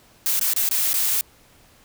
blue noise with dropouts, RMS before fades -21 dBFS, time 0.26-1.21 s, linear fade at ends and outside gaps 0 ms, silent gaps 0.395-0.412 / 0.535-0.563 / 0.69-0.712 / 0.931-0.941 s, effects pink hiss -54 dBFS RMS until 1.84 s

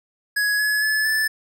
square tone with pitch steps, 1674 / 1698.3 / 1723.1 / 1748.1 Hz, G#6 / G#6 / A6 / A6, +13 / +38 / -37 / -12 cents, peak -19 dBFS, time 0.36-1.28 s, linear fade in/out 10 ms, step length 230 ms, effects none

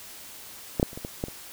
clicks, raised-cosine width 2 ms, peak -10 / -6 / -29 / -23 / -19 / -14 / -25 dBFS, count 7, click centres 0.798 / 0.829 / 0.931 / 0.975 / 1.049 / 1.239 / 1.284 s, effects white hiss -44 dBFS RMS until 1.52 s

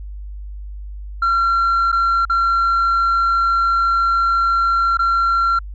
sine tone with dropouts, 1367 Hz, F6, 37 cents flat, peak -11 dBFS, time 1.22-5.59 s, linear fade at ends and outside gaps 5 ms, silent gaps 1.918-1.926 / 2.252-2.297 / 4.972-4.991 s, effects tanh soft clip ceiling -12 dBFS + added 50 Hz sine -28 dBFS peak until 5.74 s

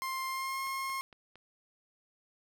30% pulse tone with pitch glide, 1054 to 1073 Hz, C6 to C6, +12 to +43 cents, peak -31 dBFS, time 0.02-1.01 s, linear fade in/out 0 ms, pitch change +31 cents, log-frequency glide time 0.28-0.61 s
click train, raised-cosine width 0.3 ms, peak -37 dBFS, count 4, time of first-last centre 0.67-1.356 s, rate 4.37 Hz
effects none

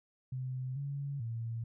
sine tone with pitch steps, 128.8 / 140.7 / 114.9 Hz, C3 / C#3 / A#2, -27 / +26 / -25 cents, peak -35 dBFS, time 0.32-1.64 s, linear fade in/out 5 ms, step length 440 ms, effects none

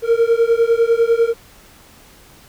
triangle beating tone pair, 457.6 / 467.6 Hz, A#4 / A#4, -32 / +5 cents, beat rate 10 Hz, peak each -13 dBFS, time 0.02-1.34 s, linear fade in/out 50 ms, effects pink hiss -46 dBFS RMS until 2.48 s

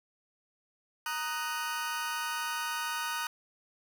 sawtooth chord, D# minor, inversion second, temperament just, 933.4 / 1244.5 / 1493.4 Hz, A#5 / D#6 / F#6, +2 / 0 / +16 cents, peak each -33 dBFS, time 1.06-3.27 s, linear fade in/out 2 ms, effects none

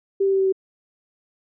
sine tone with pitch steps, 392 / 389.3 / 386.6 / 383.9 / 381.3 Hz, G4 / G4 / G4 / G4 / G4, 0 / -12 / -24 / -36 / -48 cents, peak -16 dBFS, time 0.2-0.525 s, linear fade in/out 10 ms, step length 65 ms, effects none

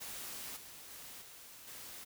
white noise with level steps, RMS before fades -45 / -52 / -50 / -54 / -49 dBFS, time 0-2.05 s, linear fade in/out 20 ms, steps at 0.56 / 0.9 / 1.21 / 1.67 s, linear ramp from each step 10 ms, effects none

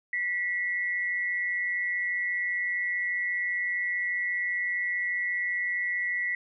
sine tone pair together, 1951 / 2136 Hz, B6 / C7, -22 / +35 cents, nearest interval major second, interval 157 cents, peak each -27 / -35 dBFS, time 0.13-6.35 s, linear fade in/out 2 ms, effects none

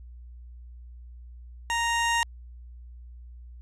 20% pulse tone with level ramp, 932.3 Hz, A#5, in tune, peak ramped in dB -20 to -17 dBFS, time 1.7-2.23 s, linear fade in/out 0 ms, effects added 60 Hz sine -42 dBFS peak until 3.61 s + resampled to 24000 Hz

